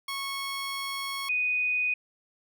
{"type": "tone pair in turn", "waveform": ["15% pulse", "sine"], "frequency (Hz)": [1100, 2487], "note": ["C#6", "D#7"], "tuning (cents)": [-14, -1], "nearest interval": "octave + major second", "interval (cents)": 1413, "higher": "second", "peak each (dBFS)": [-25, -24], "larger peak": "second", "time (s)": [[0.08, 1.29], [1.29, 1.94]], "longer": "first", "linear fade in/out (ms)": 5, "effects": []}